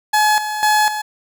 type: tone with tremolo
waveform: 30% pulse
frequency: 850 Hz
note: G#5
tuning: 40 cents sharp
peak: -9 dBFS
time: 0.13-1.02 s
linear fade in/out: 10 ms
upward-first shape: square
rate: 2 Hz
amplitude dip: 65%
effects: none